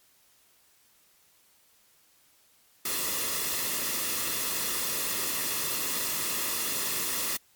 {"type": "noise with comb filter", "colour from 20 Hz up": "white", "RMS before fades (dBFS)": -30, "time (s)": [2.85, 7.37], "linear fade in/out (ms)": 5, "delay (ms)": 1.3, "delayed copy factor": -0.55, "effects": ["white hiss -63 dBFS RMS until 7.55 s", "MP3 96 kbps"]}